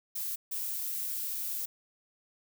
violet noise bursts at uneven times, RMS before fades -35 dBFS, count 2, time 0.15-0.36 / 0.51-1.66 s, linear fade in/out 10 ms, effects none

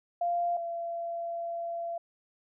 sine tone pair in turn, 694 / 680.1 Hz, F5 / F5, -11 / -46 cents, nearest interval unison, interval 35 cents, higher first, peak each -26 / -32 dBFS, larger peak first, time 0.21-0.57 / 0.57-1.98 s, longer second, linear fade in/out 5 ms, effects none

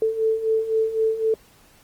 sine beating tone pair, 440 / 443.9 Hz, A4 / A4, 0 / +15 cents, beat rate 3.9 Hz, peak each -25 / -20 dBFS, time 0.02-1.34 s, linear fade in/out 2 ms, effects pink hiss -54 dBFS RMS until 1.83 s + Opus 24 kbps

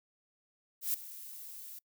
violet noise with ADSR envelope, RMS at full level -30 dBFS, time 0.81-1.79 s, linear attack 130 ms, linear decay 4 ms, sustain -17 dB, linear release 5 ms, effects noise-tail reverb RT60 0.1 s tail -26 dB re dry

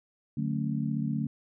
sine chord, D major seventh, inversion none, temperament just, 146.83 / 183.54 / 220.2 / 275.3 Hz, D3 / F#3 / A3 / C#4, 0 / -14 / +2 / -12 cents, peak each -31 / -37 / -31 / -36 dBFS, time 0.37-1.27 s, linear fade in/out 5 ms, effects none

